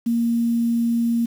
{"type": "tone with quantisation", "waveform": "sine", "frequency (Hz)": 233.4, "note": "A#3", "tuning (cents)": 2, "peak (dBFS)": -17, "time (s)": [0.06, 1.26], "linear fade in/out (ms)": 10, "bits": 7, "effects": []}